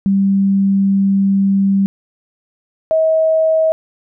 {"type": "tone pair in turn", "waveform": "sine", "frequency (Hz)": [196, 639], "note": ["G3", "D#5"], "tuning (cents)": [0, 46], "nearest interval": "octave + minor sixth", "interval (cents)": 2046, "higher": "second", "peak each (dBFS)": -10, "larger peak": "neither", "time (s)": [[0.06, 1.86], [2.91, 3.72]], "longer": "first", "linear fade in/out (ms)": 0, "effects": []}